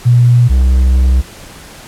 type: tone pair in turn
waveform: sine / triangle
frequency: 121.3 / 64.26 Hz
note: B2 / C2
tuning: -31 / -31 cents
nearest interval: major seventh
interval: 1100 cents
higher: first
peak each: -4 dBFS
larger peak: neither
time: 0.05-0.49 / 0.49-1.22 s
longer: second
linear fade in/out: 20 ms
effects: pink hiss -34 dBFS RMS until 1.87 s + low-pass 12000 Hz 12 dB/octave